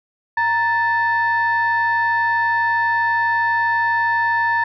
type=tone pair together; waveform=sine; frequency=932.3 / 1760 Hz; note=A#5 / A6; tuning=0 / 0 cents; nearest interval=major seventh; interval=1100 cents; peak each=-17 dBFS; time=0.37-4.64 s; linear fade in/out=5 ms; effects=tanh soft clip ceiling -10 dBFS